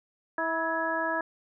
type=harmonic tone with a mistuned harmonic; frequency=325.2 Hz; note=E4; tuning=23 cents flat; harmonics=1 / 2 / 3 / 4 / 5; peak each=-36 / -32 / -32 / -36 / -31 dBFS; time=0.38-1.21 s; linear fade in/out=2 ms; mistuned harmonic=5; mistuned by=+45 cents; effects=none